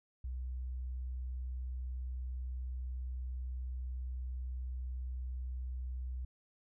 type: tone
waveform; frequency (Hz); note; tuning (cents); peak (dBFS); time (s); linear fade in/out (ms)
sine; 63; B1; +35; -37; 0.24-6.25; 5
effects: none